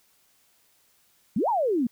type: exponential two-way sweep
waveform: sine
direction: up then down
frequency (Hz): 174.7 to 987.8 to 221.6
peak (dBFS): -21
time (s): 1.36-1.87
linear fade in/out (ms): 5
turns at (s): 1.49
effects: white hiss -64 dBFS RMS until 1.91 s